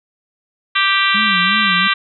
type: harmonic tone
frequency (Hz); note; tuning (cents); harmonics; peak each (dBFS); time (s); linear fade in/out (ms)
392; G4; 0; 3 / 4 / 5 / 6 / 7 / 8 / 9 / 10; -18 / -19 / -20 / -21 / -21 / -22 / -23 / -23; 0.75-1.94; 10
type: tone with vibrato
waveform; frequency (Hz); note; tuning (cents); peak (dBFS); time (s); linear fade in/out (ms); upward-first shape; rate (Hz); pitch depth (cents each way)
sine; 196; G3; 0; -22; 1.14-1.88; 10; sine; 2.8; 170
effects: none